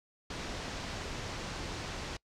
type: low-pass noise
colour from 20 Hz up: pink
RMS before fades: -40 dBFS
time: 0.3-2.17 s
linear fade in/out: 5 ms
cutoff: 6500 Hz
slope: 24 dB/octave
effects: noise-tail reverb RT60 0.1 s tail -24 dB re dry